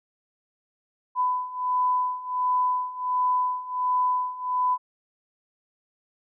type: beating tone pair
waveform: sine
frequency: 1000 / 1001.4 Hz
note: B5 / B5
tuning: +21 / +24 cents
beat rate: 1.4 Hz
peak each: -27 / -24 dBFS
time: 1.15-4.78 s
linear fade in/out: 50 ms
effects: none